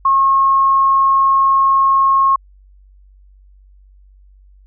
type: tone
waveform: sine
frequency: 1084 Hz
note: C#6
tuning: 39 cents flat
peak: -9 dBFS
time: 0.05-2.36 s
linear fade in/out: 5 ms
effects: added 48 Hz sine -43 dBFS peak until 4.66 s